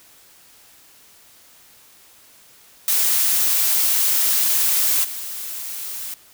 blue noise with level steps, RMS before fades -18 / -30 dBFS, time 2.88-6.14 s, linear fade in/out 2 ms, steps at 5.03 s, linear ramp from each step 20 ms, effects white hiss -50 dBFS RMS until 6.33 s

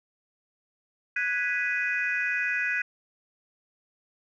sine chord, G# minor seventh, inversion third, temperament equal, 1480 / 1661.2 / 1975.5 / 2489 Hz, F#6 / G#6 / B6 / D#7, 0 / 0 / 0 / 0 cents, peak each -30 dBFS, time 1.16-2.82 s, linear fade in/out 5 ms, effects tanh soft clip ceiling -16 dBFS

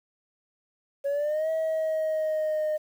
sine exponential two-way sweep, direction up then down, 554.4 to 643 to 612 Hz, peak -22 dBFS, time 1.04-2.78 s, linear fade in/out 20 ms, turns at 1.5 s, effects tanh soft clip ceiling -23 dBFS + 9-bit

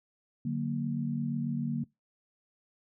sine chord, D augmented, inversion none, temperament equal, 146.83 / 185 / 233.1 Hz, D3 / F#3 / A#3, 0 / 0 / 0 cents, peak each -33 / -37 / -32 dBFS, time 0.45-1.84 s, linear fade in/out 5 ms, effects noise-tail reverb RT60 0.2 s tail -23 dB re dry

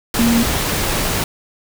sine tone in noise, 233.1 Hz, A#3, in tune, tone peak -12 dBFS, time 0.19-0.43 s, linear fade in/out 2 ms, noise pink, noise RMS -19 dBFS, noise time 0.14-1.24 s, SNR +4 dB, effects none

